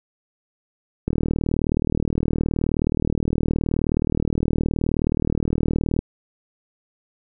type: click train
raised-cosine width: 3 ms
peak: -8 dBFS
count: 193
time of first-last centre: 1.08-5.99 s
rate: 39.1 Hz
effects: none